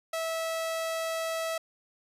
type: tone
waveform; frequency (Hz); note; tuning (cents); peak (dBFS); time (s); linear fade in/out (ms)
sawtooth; 652; E5; -19; -26; 0.13-1.58; 5
effects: resampled to 32000 Hz